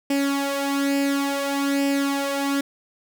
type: tone with flanger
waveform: sawtooth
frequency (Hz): 279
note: C#4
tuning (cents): +11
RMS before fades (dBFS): -23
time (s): 0.1-2.61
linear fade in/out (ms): 5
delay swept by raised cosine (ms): 0.38 to 3.18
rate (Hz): 0.57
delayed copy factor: +0.65
effects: none